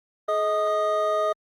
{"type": "tone cluster", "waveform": "triangle", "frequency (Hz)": [426.4, 631, 1236], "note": ["G#4", "D#5", "D#6"], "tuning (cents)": [46, 24, -12], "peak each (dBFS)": [-28, -21, -24], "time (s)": [0.28, 1.33], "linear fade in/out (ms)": 10, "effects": ["Opus 32 kbps"]}